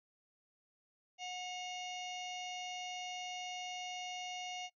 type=harmonic tone with a mistuned harmonic; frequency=728 Hz; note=F#5; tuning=28 cents flat; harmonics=1 / 3 / 4 / 5 / 6 / 7 / 8 / 9; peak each=-44 / -49 / -46 / -57 / -60 / -61 / -53 / -57 dBFS; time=1.18-4.7 s; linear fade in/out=50 ms; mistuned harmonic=4; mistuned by=-47 cents; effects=noise-tail reverb RT60 0.1 s tail -21 dB re dry